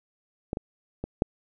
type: clicks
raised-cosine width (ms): 2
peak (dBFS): -15 / -17 / -18 / -7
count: 4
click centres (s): 0.531 / 0.571 / 1.04 / 1.221
effects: none